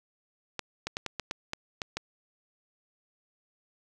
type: clicks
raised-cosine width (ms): 0.2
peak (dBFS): -15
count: 9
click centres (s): 0.593 / 0.87 / 0.969 / 1.063 / 1.197 / 1.311 / 1.534 / 1.818 / 1.97
effects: none